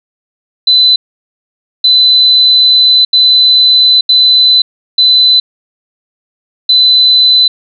sine tone bursts at uneven times, 4016 Hz, B7, 28 cents sharp, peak -3 dBFS, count 6, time 0.67-0.96 / 1.84-3.05 / 3.13-4.01 / 4.09-4.62 / 4.98-5.4 / 6.69-7.48 s, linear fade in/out 5 ms, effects none

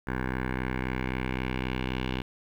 10% pulse tone with low-pass filter sweep, 63.8 Hz, C2, 43 cents flat, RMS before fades -31 dBFS, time 0.07-2.22 s, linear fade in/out 5 ms, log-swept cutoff 1700 to 3000 Hz, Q 2.8, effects 9-bit

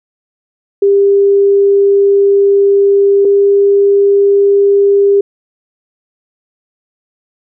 sine tone pair in turn, 398.8 / 400.3 Hz, G4 / G4, +30 / +36 cents, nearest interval unison, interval 6 cents, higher second, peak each -5 dBFS, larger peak neither, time 0.82-3.25 / 3.25-5.21 s, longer first, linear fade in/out 5 ms, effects none

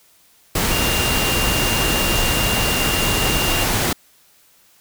sine tone in noise, 2794 Hz, F7, in tune, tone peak -23 dBFS, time 0.71-3.64 s, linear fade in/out 5 ms, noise pink, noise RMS -19 dBFS, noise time 0.55-3.93 s, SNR -7 dB, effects white hiss -54 dBFS RMS until 4.8 s

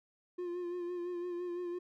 triangle tone with vibrato, 352.5 Hz, F4, 16 cents sharp, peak -34 dBFS, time 0.38-1.79 s, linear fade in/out 10 ms, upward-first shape sine, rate 5.9 Hz, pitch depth 33 cents each way, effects none

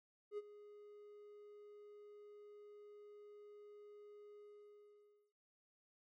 triangle tone with ADSR envelope, 415 Hz, G#4, 1 cent flat, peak -38 dBFS, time 0.31-5.33 s, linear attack 68 ms, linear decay 34 ms, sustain -16 dB, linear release 940 ms, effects none

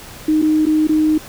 sine tone with dropouts, 309.5 Hz, D#4, 9 cents flat, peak -11 dBFS, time 0.28-1.18 s, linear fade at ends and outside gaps 5 ms, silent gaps 0.418-0.424 / 0.656-0.666 / 0.872-0.892 s, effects pink hiss -36 dBFS RMS until 1.28 s

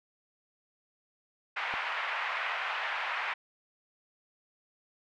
white band-pass noise, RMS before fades -34 dBFS, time 1.56-3.34 s, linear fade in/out 10 ms, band 750 to 2400 Hz, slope 24 dB/octave
click, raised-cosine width 1 ms, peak -27 dBFS, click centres 1.739 s
effects none

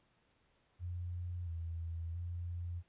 sine tone with pitch steps, 88.2 / 83.3 / 86.9 Hz, F2 / E2 / F2, +18 / +19 / -8 cents, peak -38 dBFS, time 0.79-2.83 s, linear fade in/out 50 ms, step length 680 ms, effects pink hiss -74 dBFS RMS until 2.88 s + resampled to 8000 Hz

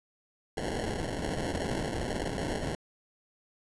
violet noise with sample-and-hold, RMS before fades -33 dBFS, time 0.57-2.75 s, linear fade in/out 2 ms, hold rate 1225 Hz, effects resampled to 24000 Hz

